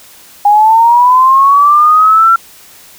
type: linear sweep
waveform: sine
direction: up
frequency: 812 to 1364 Hz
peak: -3 dBFS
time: 0.45-2.36 s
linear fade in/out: 5 ms
effects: white hiss -38 dBFS RMS until 2.98 s